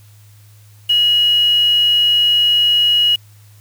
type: tone with quantisation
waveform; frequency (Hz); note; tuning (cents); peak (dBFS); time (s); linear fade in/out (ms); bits
sine; 2900; F#7; -35; -10; 0.89-3.16; 10; 5
effects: added 104 Hz sine -42 dBFS peak until 3.6 s + white hiss -52 dBFS RMS until 3.6 s